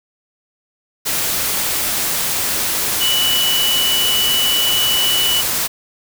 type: tone in noise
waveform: sine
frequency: 2960 Hz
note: F#7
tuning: in tune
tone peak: -15 dBFS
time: 3-5.42 s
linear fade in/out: 20 ms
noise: white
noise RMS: -19 dBFS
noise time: 1.05-5.68 s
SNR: +1 dB
effects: none